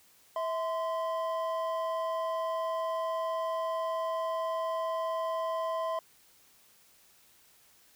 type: tone pair together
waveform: triangle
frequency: 651 / 1032.6 Hz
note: E5 / C6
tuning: -22 / -23 cents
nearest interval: minor sixth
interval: 799 cents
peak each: -30 / -32 dBFS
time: 0.36-5.99 s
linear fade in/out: 2 ms
effects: white hiss -62 dBFS RMS until 7.95 s